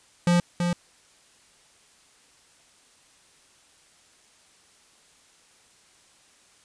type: tone with echo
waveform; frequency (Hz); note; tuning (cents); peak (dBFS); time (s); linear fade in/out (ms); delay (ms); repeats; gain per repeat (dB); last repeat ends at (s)
square; 174.61; F3; 0; -18; 0.27-0.4; 2; 330; 1; -5; 0.73
effects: white hiss -58 dBFS RMS until 6.64 s + resampled to 22050 Hz